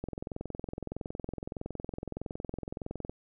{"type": "click train", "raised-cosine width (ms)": 2, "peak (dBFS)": -23, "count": 67, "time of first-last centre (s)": [0.04, 3.096], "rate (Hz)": 21.6, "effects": []}